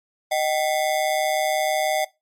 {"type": "ring-modulated tone", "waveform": "square", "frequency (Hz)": 694, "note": "F5", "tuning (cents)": -11, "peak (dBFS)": -17, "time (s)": [0.31, 2.05], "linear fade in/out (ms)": 10, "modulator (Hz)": 72.9, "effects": ["noise-tail reverb RT60 0.2 s tail -18 dB re dry", "MP3 64 kbps"]}